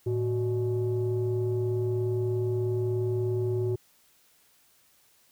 sine tone pair together, 111.06 / 370 Hz, A2 / F#4, +17 / 0 cents, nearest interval octave + major sixth, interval 2083 cents, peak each -26 / -26 dBFS, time 0.06-3.76 s, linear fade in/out 10 ms, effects tanh soft clip ceiling -21 dBFS + white hiss -63 dBFS RMS until 5.31 s

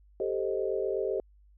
sine chord, A half-diminished seventh, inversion third, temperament equal, 392 / 440 / 523.3 / 622.3 Hz, G4 / A4 / C5 / Eb5, 0 / 0 / 0 / 0 cents, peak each -31 / -33 / -34 / -36 dBFS, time 0.2-1.2 s, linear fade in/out 2 ms, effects added 50 Hz sine -56 dBFS peak until 1.57 s

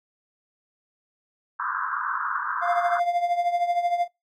pink band-pass noise, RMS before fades -28 dBFS, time 1.59-3 s, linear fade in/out 10 ms, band 990 to 1600 Hz, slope 96 dB/octave
triangle tone with tremolo, 698.5 Hz, F5, in tune, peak -16 dBFS, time 2.61-4.08 s, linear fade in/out 50 ms, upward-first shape triangle, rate 13 Hz, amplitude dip 75%
effects noise-tail reverb RT60 0.2 s tail -24 dB re dry + AAC 64 kbps

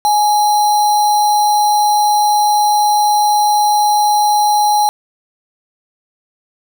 sine tone with sample-and-hold, 836 Hz, G#5, 11 cents sharp, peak -9 dBFS, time 0.05-4.89 s, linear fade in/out 0 ms, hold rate 4900 Hz, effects none

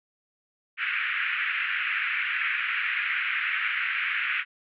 white band-pass noise, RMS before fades -28 dBFS, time 0.77-4.45 s, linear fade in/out 50 ms, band 1400 to 2600 Hz, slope 48 dB/octave, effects none

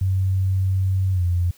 sine tone with pitch glide, 94.8 to 87.94 Hz, F#2 to F2, +43 to +13 cents, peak -17 dBFS, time 0.01-1.51 s, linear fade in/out 5 ms, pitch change -130 cents, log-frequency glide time 1.12-1.23 s, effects white hiss -53 dBFS RMS until 1.57 s

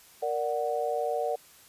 sine chord, Bb augmented, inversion none, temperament equal, 466.2 / 587.3 / 740 Hz, Bb4 / D5 / F#5, 0 / 0 / 0 cents, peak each -31 dBFS, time 0.22-1.36 s, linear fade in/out 10 ms, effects white hiss -55 dBFS RMS until 1.68 s + resampled to 32000 Hz

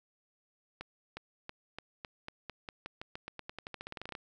accelerating click train, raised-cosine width 0.3 ms, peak -25 dBFS, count 26, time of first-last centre 0.81-4.152 s, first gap 360 ms, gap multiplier 0.9, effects none

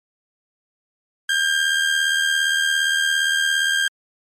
30% pulse tone with amplitude modulation, 1598 Hz, G6, 33 cents sharp, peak -12 dBFS, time 1.29-3.88 s, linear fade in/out 5 ms, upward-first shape sine, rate 77.4 Hz, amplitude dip 50%, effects low-pass 10000 Hz 12 dB/octave + MP3 64 kbps

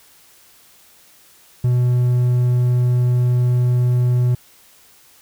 triangle tone, 123.47 Hz, B2, in tune, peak -11 dBFS, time 1.64-4.35 s, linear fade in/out 5 ms, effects white hiss -50 dBFS RMS until 5.21 s

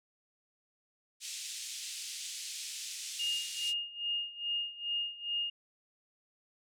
white band-pass noise, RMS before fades -42 dBFS, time 1.2-3.74 s, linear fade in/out 50 ms, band 2600 to 8400 Hz, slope 24 dB/octave
sine tone with tremolo, 2839 Hz, F7, 28 cents sharp, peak -30 dBFS, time 3.19-5.5 s, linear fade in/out 5 ms, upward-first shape sine, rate 2.4 Hz, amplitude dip 85%
effects none

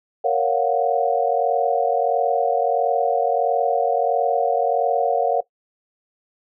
sine chord, Gb major seventh, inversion first, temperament equal, 466.2 / 554.4 / 698.5 / 740 Hz, Bb4 / Db5 / F5 / Gb5, 0 / 0 / 0 / 0 cents, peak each -22 dBFS, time 0.24-5.41 s, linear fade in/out 10 ms, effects noise-tail reverb RT60 0.1 s tail -18 dB re dry

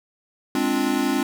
square chord, D half-diminished seventh, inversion second, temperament equal with one note detuned, 207.7 / 261.6 / 292.6 / 349.2 Hz, Ab3 / C4 / D4 / F4, 0 / 0 / -6 / 0 cents, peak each -30 / -24 / -25 / -28 dBFS, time 0.55-1.23 s, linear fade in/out 2 ms, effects none

